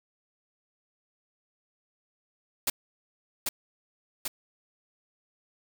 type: noise with echo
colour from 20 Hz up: white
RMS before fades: -26 dBFS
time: 2.67-2.7 s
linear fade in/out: 5 ms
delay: 790 ms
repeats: 2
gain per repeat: -3 dB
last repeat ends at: 4.28 s
effects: none